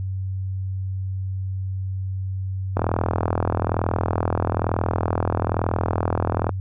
click train, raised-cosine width 1 ms, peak -7 dBFS, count 154, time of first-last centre 2.77-6.493 s, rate 41.1 Hz, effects added 95 Hz sine -24 dBFS peak until 6.6 s

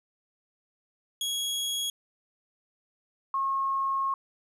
sawtooth / sine tone pair in turn, 3322 / 1084.5 Hz, G#7 / C#6, 0 / -38 cents, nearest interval octave + perfect fifth, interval 1938 cents, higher first, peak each -25 dBFS, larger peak neither, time 1.21-1.9 / 3.34-4.14 s, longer second, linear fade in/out 2 ms, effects resampled to 32000 Hz + 11-bit

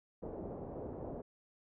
white low-pass noise, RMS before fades -44 dBFS, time 0.22-1.22 s, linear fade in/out 10 ms, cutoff 620 Hz, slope 24 dB/octave, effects none

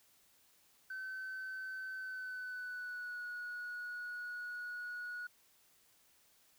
sine tone with pitch glide, 1530 to 1458.4 Hz, G6 to F#6, -42 to -25 cents, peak -39 dBFS, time 0.9-5.27 s, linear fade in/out 5 ms, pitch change -83 cents, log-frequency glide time 1.96-3.26 s, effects tanh soft clip ceiling -39 dBFS + white hiss -69 dBFS RMS until 6.58 s

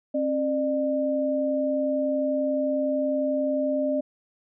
sine tone pair together, 268.4 / 600.5 Hz, C4 / D5, +44 / +38 cents, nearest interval octave + major second, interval 1394 cents, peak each -26 / -24 dBFS, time 0.14-4.01 s, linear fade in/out 10 ms, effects none

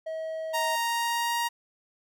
triangle tone, 640 Hz, D#5, 49 cents sharp, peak -29 dBFS, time 0.06-0.76 s, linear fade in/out 10 ms
sawtooth tone with pitch glide, 932 to 940.7 Hz, A#5 to A#5, -1 to +15 cents, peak -22 dBFS, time 0.53-1.49 s, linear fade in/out 20 ms, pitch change +16 cents, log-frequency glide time 0.82-1.35 s
effects none

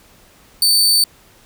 sawtooth tone, 4549 Hz, C#8, 44 cents sharp, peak -8 dBFS, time 0.62-1.04 s, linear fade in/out 2 ms, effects pink hiss -49 dBFS RMS until 1.45 s

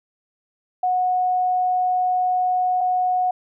sine tone pair in turn, 732 / 732 Hz, F#5 / F#5, -19 / -19 cents, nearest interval unison, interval 0 cents, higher neither, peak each -17 dBFS, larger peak neither, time 0.83-2.81 / 2.81-3.31 s, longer first, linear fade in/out 5 ms, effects none

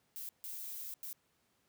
violet noise bursts at uneven times, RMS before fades -44 dBFS, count 3, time 0.16-0.29 / 0.44-0.94 / 1.03-1.13 s, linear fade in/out 0 ms, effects pink hiss -75 dBFS RMS until 1.68 s + high-pass 100 Hz 12 dB/octave

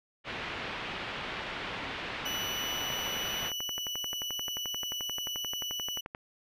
white low-pass noise, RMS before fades -38 dBFS, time 0.24-3.52 s, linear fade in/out 50 ms, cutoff 3100 Hz, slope 24 dB/octave
35% pulse tone, 2957 Hz, F#7, 2 cents flat, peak -32 dBFS, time 2.25-6.01 s, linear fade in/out 10 ms
click train, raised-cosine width 0.5 ms, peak -24 dBFS, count 41, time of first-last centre 2.64-6.149 s, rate 11.4 Hz
effects none

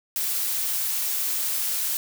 blue noise, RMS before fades -26 dBFS, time 0.16-1.97 s, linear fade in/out 0 ms, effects none

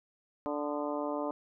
harmonic tone with a mistuned harmonic, 146.83 Hz, D3, in tune, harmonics 2 / 3 / 4 / 5 / 6 / 7 / 8, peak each -36 / -40 / -36 / -43 / -42 / -41 / -46 dBFS, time 0.46-1.31 s, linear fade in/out 0 ms, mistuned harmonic 8, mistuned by +68 cents, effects none

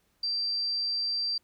sine tone, 4699 Hz, D8, in tune, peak -27 dBFS, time 0.23-1.38 s, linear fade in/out 5 ms, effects pink hiss -71 dBFS RMS until 1.43 s

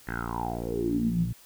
10% pulse tone with low-pass filter sweep, 58.27 Hz, A#1, in tune, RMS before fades -29 dBFS, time 0.07-1.33 s, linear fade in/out 10 ms, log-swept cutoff 1800 to 130 Hz, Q 9.5, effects white hiss -54 dBFS RMS until 1.45 s

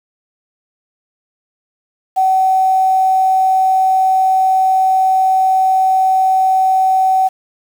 sine tone with quantisation, 758 Hz, F#5, 42 cents sharp, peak -9 dBFS, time 2.16-7.29 s, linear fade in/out 20 ms, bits 6, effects none

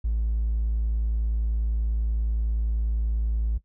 triangle tone, 55.2 Hz, A1, 6 cents sharp, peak -19 dBFS, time 0.04-3.58 s, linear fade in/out 10 ms, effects noise-tail reverb RT60 0.1 s tail -17 dB re dry + tanh soft clip ceiling -18 dBFS

